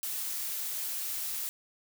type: noise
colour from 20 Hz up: blue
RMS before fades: -35 dBFS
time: 0.03-1.49 s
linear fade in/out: 0 ms
effects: none